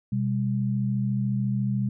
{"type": "tone pair together", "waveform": "sine", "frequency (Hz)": [126.2, 200.3], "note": ["B2", "G3"], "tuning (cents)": [38, 38], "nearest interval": "minor sixth", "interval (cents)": 800, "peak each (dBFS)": [-25, -26], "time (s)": [0.12, 1.89], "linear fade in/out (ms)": 5, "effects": []}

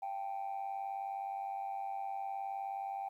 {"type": "tone with amplitude modulation", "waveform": "sine", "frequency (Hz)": 784, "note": "G5", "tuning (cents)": 0, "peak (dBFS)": -32, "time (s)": [0.02, 3.09], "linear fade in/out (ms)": 10, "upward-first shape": "sine", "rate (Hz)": 99.4, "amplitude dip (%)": 75, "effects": ["tanh soft clip ceiling -33 dBFS", "12-bit"]}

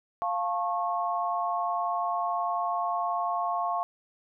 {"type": "chord", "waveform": "sine", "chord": "F augmented", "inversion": "none", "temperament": "equal with one note detuned", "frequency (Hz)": [698.5, 880, 1092.8], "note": ["F5", "A5", "C#6"], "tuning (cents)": [0, 0, -25], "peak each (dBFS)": [-29, -34, -30], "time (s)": [0.22, 3.83], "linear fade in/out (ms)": 0, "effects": []}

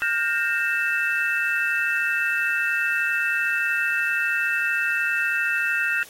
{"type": "tone cluster", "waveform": "sine", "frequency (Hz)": [1420, 1573, 1845, 2645], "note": ["F6", "G6", "A#6", "E7"], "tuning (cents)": [28, 6, -18, 5], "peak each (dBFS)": -26, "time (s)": [0.02, 6.03], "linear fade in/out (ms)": 0, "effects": ["white hiss -46 dBFS RMS until 6.09 s", "AAC 48 kbps"]}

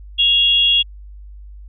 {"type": "tone pair together", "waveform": "sine", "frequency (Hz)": [2794, 3330], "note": ["F7", "G#7"], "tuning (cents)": [0, 4], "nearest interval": "minor third", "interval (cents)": 304, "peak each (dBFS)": [-17, -12], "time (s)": [0.18, 0.83], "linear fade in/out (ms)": 20, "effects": ["added 50 Hz sine -34 dBFS peak until 1.68 s"]}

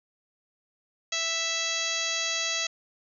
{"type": "harmonic tone", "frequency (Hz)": 659.3, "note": "E5", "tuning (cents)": 0, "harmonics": [1, 2, 3, 4, 5, 6, 7, 8, 9, 10], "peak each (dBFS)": [-40, -40, -35, -34, -34, -34, -37, -40, -37, -34], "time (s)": [1.12, 2.67], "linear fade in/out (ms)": 5, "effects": []}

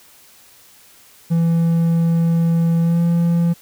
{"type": "tone with pitch glide", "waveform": "triangle", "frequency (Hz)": [166.8, 169.91], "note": ["E3", "F3"], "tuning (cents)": [21, -47], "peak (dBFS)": -11, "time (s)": [1.3, 3.54], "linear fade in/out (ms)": 20, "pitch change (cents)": 32, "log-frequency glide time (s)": [2.81, 3], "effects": ["white hiss -48 dBFS RMS until 3.61 s"]}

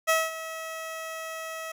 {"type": "tone with ADSR envelope", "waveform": "15% pulse", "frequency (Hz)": 645, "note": "E5", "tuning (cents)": -38, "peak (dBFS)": -13, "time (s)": [0.07, 1.72], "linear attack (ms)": 25, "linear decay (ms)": 210, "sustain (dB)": -15, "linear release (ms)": 7, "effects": []}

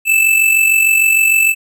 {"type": "tone with amplitude modulation", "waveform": "square", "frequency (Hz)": 2637, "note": "E7", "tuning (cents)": 0, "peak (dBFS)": -7, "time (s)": [0.05, 1.55], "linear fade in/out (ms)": 50, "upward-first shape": "sine", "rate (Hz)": 46.6, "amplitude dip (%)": 55, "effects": []}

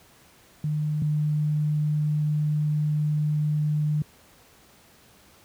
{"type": "tone pair in turn", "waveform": "sine", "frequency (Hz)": [151.4, 150.73], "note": ["D#3", "D3"], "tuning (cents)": [-47, 45], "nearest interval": "unison", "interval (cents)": 8, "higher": "first", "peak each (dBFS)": [-23, -21], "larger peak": "second", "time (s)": [[0.64, 1.02], [1.02, 4.02]], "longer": "second", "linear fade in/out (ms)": 2, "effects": ["pink hiss -55 dBFS RMS until 5.44 s", "high-pass 60 Hz 12 dB/octave"]}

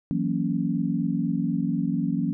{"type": "chord", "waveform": "sine", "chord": "F# dominant seventh", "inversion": "third", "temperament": "equal", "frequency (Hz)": [164.81, 185, 233.1, 277.2], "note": ["E3", "F#3", "A#3", "C#4"], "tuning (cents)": [0, 0, 0, 0], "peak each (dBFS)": -28, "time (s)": [0.11, 2.33], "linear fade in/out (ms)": 0, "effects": []}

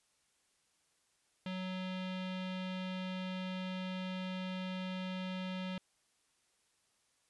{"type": "tone with low-pass filter", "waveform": "square", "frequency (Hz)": 185.6, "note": "F#3", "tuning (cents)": 6, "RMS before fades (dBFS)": -40, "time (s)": [1.46, 5.78], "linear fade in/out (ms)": 2, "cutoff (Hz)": 3300, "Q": 3, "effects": ["white hiss -75 dBFS RMS until 7.29 s", "resampled to 24000 Hz"]}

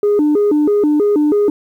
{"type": "tone with vibrato", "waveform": "sine", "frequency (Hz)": 351.1, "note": "F4", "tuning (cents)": 9, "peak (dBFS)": -8, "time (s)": [0.03, 1.5], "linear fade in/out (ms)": 2, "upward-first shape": "square", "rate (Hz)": 3.1, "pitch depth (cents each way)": 280, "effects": ["tanh soft clip ceiling -8 dBFS", "8-bit"]}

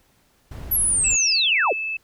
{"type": "noise", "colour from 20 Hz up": "brown", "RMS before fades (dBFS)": -33, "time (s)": [0.51, 1.16], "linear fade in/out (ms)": 5}
{"type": "linear sweep", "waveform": "sine", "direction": "down", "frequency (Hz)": [11840, 323.4], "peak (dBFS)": -17, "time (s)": [0.71, 1.73], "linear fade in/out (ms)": 10}
{"type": "tone with pitch glide", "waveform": "sine", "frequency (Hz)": [2637, 2619], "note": ["E7", "E7"], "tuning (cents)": [0, -12], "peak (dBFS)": -24, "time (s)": [1.04, 1.97], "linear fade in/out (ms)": 5, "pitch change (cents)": -12, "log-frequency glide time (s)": [1.41, 1.76]}
{"effects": ["pink hiss -61 dBFS RMS until 2.03 s"]}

